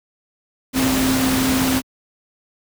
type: tone in noise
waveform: sine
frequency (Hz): 261.6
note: C4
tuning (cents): 0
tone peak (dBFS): -17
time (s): 0.73-1.82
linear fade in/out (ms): 50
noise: pink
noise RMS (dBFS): -21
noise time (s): 0.73-1.82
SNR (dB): +1
effects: high-pass 60 Hz 12 dB/octave